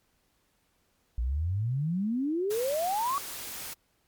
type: exponential sweep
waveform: sine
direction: up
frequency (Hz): 55.7 to 1159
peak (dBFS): -26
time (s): 1.18-3.18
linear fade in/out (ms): 0
type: noise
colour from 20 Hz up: white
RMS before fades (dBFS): -39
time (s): 2.5-3.74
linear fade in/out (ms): 10
effects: pink hiss -71 dBFS RMS until 4.07 s + MP3 96 kbps